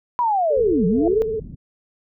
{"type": "linear two-way sweep", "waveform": "sine", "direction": "down then up", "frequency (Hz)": [997, 166.2, 464.1], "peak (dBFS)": -16, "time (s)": [0.19, 1.22], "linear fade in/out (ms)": 0, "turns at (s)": 0.86}
{"type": "tone with vibrato", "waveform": "sine", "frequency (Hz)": 440, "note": "A4", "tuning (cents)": 0, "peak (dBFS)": -21, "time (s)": [0.5, 1.4], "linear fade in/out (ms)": 10, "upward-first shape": "sine", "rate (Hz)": 18, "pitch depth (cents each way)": 52}
{"type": "low-pass noise", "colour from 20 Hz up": "pink", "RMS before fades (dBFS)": -35, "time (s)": [0.56, 1.56], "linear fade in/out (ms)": 20, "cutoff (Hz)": 250, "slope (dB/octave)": 24}
{"type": "tone with exponential growth", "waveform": "sine", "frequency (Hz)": 675, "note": "E5", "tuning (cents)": 41, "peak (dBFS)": -18, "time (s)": [0.92, 1.08], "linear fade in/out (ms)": 5, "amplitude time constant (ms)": 34}
{"effects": []}